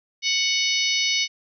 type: harmonic tone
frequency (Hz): 740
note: F#5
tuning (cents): 0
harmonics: 3 / 4 / 5 / 6 / 7 / 8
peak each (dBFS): -25 / -26 / -27 / -28 / -28 / -29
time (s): 0.22-1.28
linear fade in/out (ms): 50
effects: none